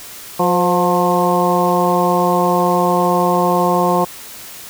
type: harmonic tone with a mistuned harmonic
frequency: 178.2 Hz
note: F3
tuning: 35 cents sharp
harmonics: 1 / 2 / 3 / 4 / 5 / 6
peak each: -19 / -19 / -19 / -19 / -19 / -19 dBFS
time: 0.39-4.05 s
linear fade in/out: 10 ms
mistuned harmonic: 3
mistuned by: -42 cents
effects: white hiss -34 dBFS RMS until 4.69 s